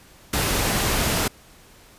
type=noise; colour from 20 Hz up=pink; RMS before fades=-22 dBFS; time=0.33-1.28 s; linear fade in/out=5 ms; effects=pink hiss -50 dBFS RMS until 1.98 s + resampled to 32000 Hz